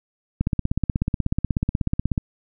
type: click train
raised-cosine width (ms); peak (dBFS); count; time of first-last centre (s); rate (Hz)
5; -8; 30; 0.41-2.178; 16.4
effects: none